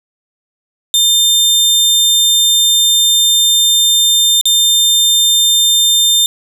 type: tone with dropouts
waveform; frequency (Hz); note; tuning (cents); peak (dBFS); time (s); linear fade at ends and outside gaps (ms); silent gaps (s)
sawtooth; 3600; A7; +39; -5; 0.94-6.26; 1; 4.412-4.455
effects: none